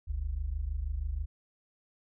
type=tone pair together; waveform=sine; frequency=45.53 / 71.8 Hz; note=F#1 / D2; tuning=-27 / -39 cents; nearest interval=minor sixth; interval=788 cents; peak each=-34 / -33 dBFS; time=0.07-1.26 s; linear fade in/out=20 ms; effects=none